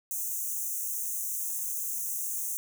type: high-pass noise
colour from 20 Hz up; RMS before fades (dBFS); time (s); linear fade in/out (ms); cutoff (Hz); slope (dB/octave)
white; -33; 0.11-2.57; 0; 6000; 96
effects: none